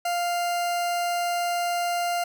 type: tone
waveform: 40% pulse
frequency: 698.5 Hz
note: F5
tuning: in tune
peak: -23 dBFS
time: 0.05-2.24 s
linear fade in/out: 5 ms
effects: none